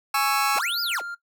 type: chord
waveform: sawtooth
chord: C# minor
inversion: second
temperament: just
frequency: 831.5 / 1108.7 / 1330.5 Hz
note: G#5 / C#6 / E6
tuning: +2 / 0 / +16 cents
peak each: -21 dBFS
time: 0.14-0.59 s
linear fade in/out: 5 ms
type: linear two-way sweep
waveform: square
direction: up then down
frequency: 82.41 to 5140 to 190.6 Hz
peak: -25 dBFS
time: 0.55-1.02 s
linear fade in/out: 50 ms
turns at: 0.81 s
type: tone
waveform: triangle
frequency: 1396.9 Hz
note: F6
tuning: in tune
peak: -29 dBFS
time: 0.57-1.15 s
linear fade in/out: 10 ms
effects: noise-tail reverb RT60 0.1 s tail -17 dB re dry